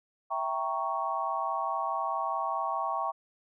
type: chord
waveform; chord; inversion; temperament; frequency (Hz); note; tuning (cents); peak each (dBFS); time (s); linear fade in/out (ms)
sine; E diminished seventh; none; equal; 659.3 / 784 / 932.3 / 1108.7; E5 / G5 / Bb5 / Db6; 0 / 0 / 0 / 0; -36 / -34 / -35 / -32; 0.3-3.12; 20
effects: none